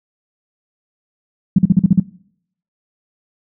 sine tone bursts, 186.3 Hz, F#3, 12 cents sharp, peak -5 dBFS, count 7, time 1.56-2 s, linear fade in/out 5 ms, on 26 ms, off 43 ms, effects noise-tail reverb RT60 0.7 s tail -23 dB re dry

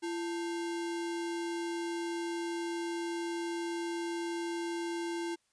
sine tone with sample-and-hold, 339.1 Hz, E4, 49 cents sharp, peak -33 dBFS, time 0.02-5.36 s, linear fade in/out 20 ms, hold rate 1225 Hz, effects white hiss -75 dBFS RMS until 5.52 s + resampled to 22050 Hz

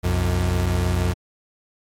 35% pulse tone pair together, 63.71 / 90 Hz, C2 / F#2, -45 / -47 cents, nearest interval tritone, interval 598 cents, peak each -22 / -18 dBFS, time 0.03-1.14 s, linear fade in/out 20 ms, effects MP3 64 kbps

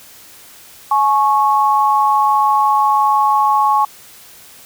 sine tone pair together, 846.8 / 1101 Hz, G#5 / C#6, +33 / -12 cents, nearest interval perfect fourth, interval 455 cents, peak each -13 dBFS, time 0.91-3.85 s, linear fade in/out 5 ms, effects white hiss -41 dBFS RMS until 4.65 s

